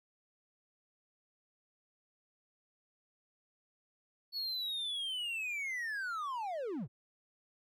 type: linear sweep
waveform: triangle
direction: down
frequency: 4435 to 94.1 Hz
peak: -34 dBFS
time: 4.32-6.88 s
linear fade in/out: 50 ms
effects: none